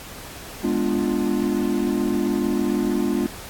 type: chord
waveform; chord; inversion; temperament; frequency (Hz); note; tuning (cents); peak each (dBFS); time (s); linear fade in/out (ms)
triangle; G# diminished seventh; none; equal; 207.7 / 246.9 / 293.7 / 349.2; G#3 / B3 / D4 / F4; 0 / 0 / 0 / 0; -23; 0.63-3.27; 10
effects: pink hiss -38 dBFS RMS until 3.49 s + AAC 64 kbps